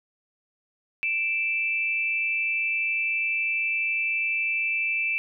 sine tone pair together, 2349 / 2637 Hz, D7 / E7, 0 / 0 cents, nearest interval major second, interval 200 cents, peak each -26 dBFS, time 1.03-5.18 s, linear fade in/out 0 ms, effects none

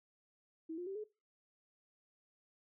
sine tone with pitch steps, 322.8 / 354.1 / 388.3 / 425.9 Hz, E4 / F4 / G4 / G#4, -36 / +24 / -16 / +44 cents, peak -40 dBFS, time 0.69-1.042 s, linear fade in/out 10 ms, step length 88 ms, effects noise-tail reverb RT60 0.3 s tail -22 dB re dry

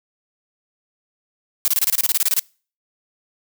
blue noise bursts, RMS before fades -17 dBFS, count 14, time 1.65-2.394 s, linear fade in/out 0 ms, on 29 ms, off 26 ms, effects noise-tail reverb RT60 0.4 s tail -26 dB re dry

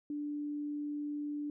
sine tone, 293.7 Hz, D4, in tune, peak -35 dBFS, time 0.1-1.5 s, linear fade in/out 2 ms, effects none

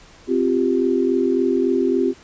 sine chord, C suspended fourth, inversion none, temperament just, 261.6 / 348.8 / 392.4 Hz, C4 / F4 / G4, 0 / -2 / +2 cents, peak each -20 dBFS, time 0.27-2.14 s, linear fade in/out 50 ms, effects pink hiss -47 dBFS RMS until 2.23 s + resampled to 16000 Hz

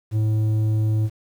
square tone with low-pass filter, 108.4 Hz, A2, 25 cents flat, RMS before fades -20 dBFS, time 0.11-1.1 s, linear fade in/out 50 ms, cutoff 260 Hz, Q 0.62, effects 8-bit

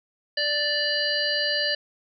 harmonic tone, 587.3 Hz, D5, in tune, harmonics 1 / 3 / 5 / 7 / 8, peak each -30 / -27 / -30 / -30 / -27 dBFS, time 0.37-1.75 s, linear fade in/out 5 ms, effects none

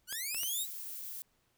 5% pulse linear sweep, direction up, 1407 to 3951 Hz, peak -26 dBFS, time 0.07-0.67 s, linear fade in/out 50 ms
clicks, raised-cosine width 0.2 ms, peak -27 dBFS, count 3, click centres 0.126 / 0.346 / 0.433 s
violet noise, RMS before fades -43 dBFS, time 0.37-1.22 s, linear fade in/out 0 ms
effects pink hiss -74 dBFS RMS until 1.57 s

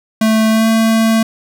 square tone with pitch glide, 220 to 223.8 Hz, A3 to A3, 0 to +30 cents, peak -10 dBFS, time 0.21-1.23 s, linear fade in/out 5 ms, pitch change +30 cents, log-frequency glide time 0.5-0.67 s, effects none

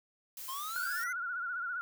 blue noise, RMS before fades -44 dBFS, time 0.37-1.04 s, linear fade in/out 2 ms
square exponential sweep, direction up, 1026 to 2093 Hz, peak -39 dBFS, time 0.48-1.13 s, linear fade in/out 10 ms
sine tone with vibrato, 1428 Hz, F6, 38 cents sharp, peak -34 dBFS, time 0.76-1.81 s, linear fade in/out 0 ms, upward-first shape sine, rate 15 Hz, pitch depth 76 cents each way
effects none

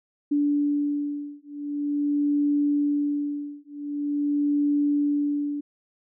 sine beating tone pair, 290 / 290.45 Hz, D4 / D4, -22 / -19 cents, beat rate 0.45 Hz, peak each -25 dBFS, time 0.31-5.61 s, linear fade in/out 10 ms, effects none

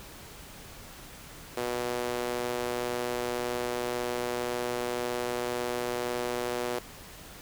sawtooth tone with high-pass filter, 121.9 Hz, B2, 22 cents flat, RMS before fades -32 dBFS, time 1.57-6.79 s, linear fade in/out 5 ms, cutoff 430 Hz, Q 1.8, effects pink hiss -47 dBFS RMS until 7.41 s

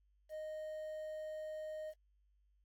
triangle tone with quantisation, 620 Hz, D#5, 6 cents flat, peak -40 dBFS, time 0.29-1.94 s, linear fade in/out 50 ms, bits 11, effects added 50 Hz sine -70 dBFS peak until 2.64 s + AAC 64 kbps

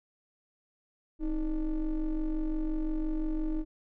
triangle ring-modulated tone, 145.1 Hz, D3, 21 cents flat, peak -23 dBFS, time 1.19-3.65 s, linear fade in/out 50 ms, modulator 168 Hz, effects none

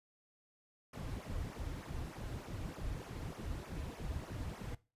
brown noise with flanger, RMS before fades -43 dBFS, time 0.93-4.75 s, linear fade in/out 5 ms, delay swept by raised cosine 0.23 to 5.43 ms, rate 3.3 Hz, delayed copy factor -1, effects noise-tail reverb RT60 0.3 s tail -19 dB re dry + resampled to 32000 Hz

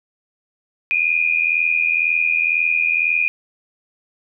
sine tone pair together, 2407 / 2489 Hz, D7 / D#7, +42 / 0 cents, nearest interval minor second, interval 58 cents, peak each -18 / -18 dBFS, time 0.91-3.28 s, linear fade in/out 0 ms, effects none

